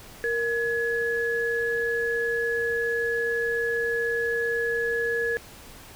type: tone pair together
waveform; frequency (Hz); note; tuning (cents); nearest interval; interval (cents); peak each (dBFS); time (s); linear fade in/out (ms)
sine; 466.2 / 1691.4; A#4 / G#6; 0 / +31; octave + minor seventh; 2231; -26; 0.24-5.37; 0
effects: pink hiss -46 dBFS RMS until 5.95 s